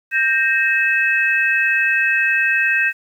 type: tone cluster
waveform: sine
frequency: 1578 / 1859 / 2588 Hz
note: G6 / A#6 / E7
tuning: +11 / -5 / -32 cents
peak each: -18 / -19 / -18 dBFS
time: 0.11-2.93 s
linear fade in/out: 50 ms
effects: 8-bit